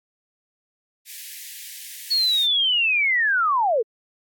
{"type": "high-pass noise", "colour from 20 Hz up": "white", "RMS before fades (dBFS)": -37, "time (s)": [1.05, 2.48], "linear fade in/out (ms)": 50, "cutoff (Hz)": 1700, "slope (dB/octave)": 96}
{"type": "linear sweep", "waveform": "sine", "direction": "down", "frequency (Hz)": [4408, 410.8], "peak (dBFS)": -17, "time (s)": [2.1, 3.83], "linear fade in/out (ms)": 20}
{"effects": ["AAC 64 kbps"]}